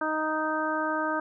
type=harmonic tone; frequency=311.1 Hz; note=D#4; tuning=in tune; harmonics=1 / 2 / 3 / 4 / 5; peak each=-32 / -32 / -32 / -32 / -32 dBFS; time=0.01-1.2 s; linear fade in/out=5 ms; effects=none